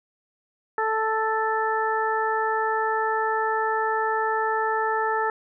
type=harmonic tone; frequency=440 Hz; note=A4; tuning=in tune; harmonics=1 / 2 / 3 / 4; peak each=-27 / -25 / -28 / -29 dBFS; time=0.78-5.3 s; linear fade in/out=2 ms; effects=none